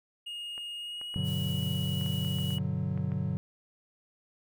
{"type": "tone with pitch glide", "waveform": "triangle", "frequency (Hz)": [2856, 2923], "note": ["F7", "F#7"], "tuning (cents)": [38, -22], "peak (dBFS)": -35, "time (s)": [0.26, 2.59], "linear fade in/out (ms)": 10, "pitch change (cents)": 40, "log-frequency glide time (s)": [0.77, 1.26]}
{"type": "clicks", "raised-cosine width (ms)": 0.5, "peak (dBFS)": -33, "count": 11, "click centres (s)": [0.579, 1.014, 1.142, 2.012, 2.062, 2.248, 2.386, 2.506, 2.584, 2.976, 3.119]}
{"type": "chord", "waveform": "triangle", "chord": "G major seventh", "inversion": "none", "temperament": "equal", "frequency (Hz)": [98, 123.47, 146.83, 185], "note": ["G2", "B2", "D3", "F#3"], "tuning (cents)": [0, 0, 0, 0], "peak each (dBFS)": [-33, -34, -31, -32], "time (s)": [1.16, 3.37], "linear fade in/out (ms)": 0}
{"type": "noise", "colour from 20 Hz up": "blue", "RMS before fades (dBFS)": -47, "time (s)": [1.23, 2.59], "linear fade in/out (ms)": 50}
{"effects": []}